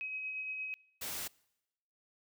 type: tone with tremolo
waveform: sine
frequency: 2540 Hz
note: D#7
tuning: 35 cents sharp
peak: -36 dBFS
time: 0.01-0.74 s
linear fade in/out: 0 ms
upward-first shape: sine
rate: 8.6 Hz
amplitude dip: 30%
type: noise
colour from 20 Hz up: white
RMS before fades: -40 dBFS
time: 1.01-1.28 s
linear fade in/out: 10 ms
effects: noise-tail reverb RT60 0.9 s tail -25 dB re dry